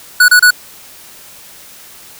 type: tone bursts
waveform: square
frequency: 1472 Hz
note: F#6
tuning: 9 cents flat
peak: -4 dBFS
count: 3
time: 0.2-0.507 s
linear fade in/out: 5 ms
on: 83 ms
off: 29 ms
effects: white hiss -37 dBFS RMS until 2.19 s